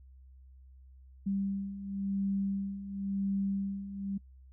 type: beating tone pair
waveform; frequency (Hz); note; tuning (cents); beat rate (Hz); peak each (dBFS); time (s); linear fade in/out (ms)
sine; 196 / 196.95; G3 / G3; 0 / +8; 0.95; -37 / -32; 1.26-4.18; 10
effects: noise-tail reverb RT60 0.1 s tail -26 dB re dry + added 65 Hz sine -52 dBFS peak until 4.52 s